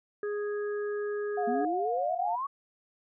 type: harmonic tone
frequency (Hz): 414.4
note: G#4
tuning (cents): -4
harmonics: 1 / 3 / 4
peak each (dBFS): -30 / -45 / -43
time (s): 0.23-1.65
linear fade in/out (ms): 2
type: tone with vibrato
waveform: sine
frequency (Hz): 713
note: F5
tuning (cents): +36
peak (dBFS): -29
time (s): 1.37-2.36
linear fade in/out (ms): 10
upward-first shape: square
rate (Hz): 8.3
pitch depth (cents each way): 26
type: exponential sweep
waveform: sine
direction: up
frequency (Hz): 228.3 to 1146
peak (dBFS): -30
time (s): 1.47-2.47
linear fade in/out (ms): 10
effects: none